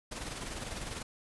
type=noise with tremolo; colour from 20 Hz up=pink; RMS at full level=-38 dBFS; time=0.11-1.03 s; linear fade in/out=10 ms; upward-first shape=sine; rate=20 Hz; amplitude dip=50%; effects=resampled to 24000 Hz